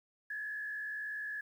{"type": "tone with frequency modulation", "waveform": "sine", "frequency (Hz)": 1700, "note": "G#6", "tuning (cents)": 40, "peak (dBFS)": -37, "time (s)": [0.3, 1.41], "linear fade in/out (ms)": 5, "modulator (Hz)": 58.4, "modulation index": 0.73, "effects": ["11-bit"]}